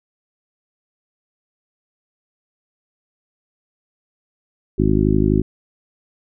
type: harmonic tone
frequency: 51.91 Hz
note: G#1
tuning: in tune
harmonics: 1 / 2 / 3 / 4 / 5 / 6 / 7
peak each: -21 / -21 / -21 / -21 / -21 / -21 / -21 dBFS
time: 4.78-5.42 s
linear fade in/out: 10 ms
effects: none